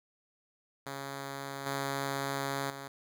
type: tone with level steps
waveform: 5% pulse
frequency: 138.2 Hz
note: C#3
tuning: 5 cents flat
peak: -27 / -21 / -30 dBFS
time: 0.86-2.88 s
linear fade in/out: 5 ms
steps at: 1.66 / 2.7 s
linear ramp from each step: 5 ms
effects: none